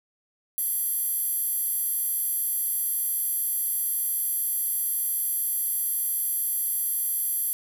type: tone with high-pass filter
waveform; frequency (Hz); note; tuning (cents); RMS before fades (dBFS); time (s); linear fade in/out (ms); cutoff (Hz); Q
square; 659; E5; -1; -27; 0.58-7.53; 0; 12000; 6.8
effects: none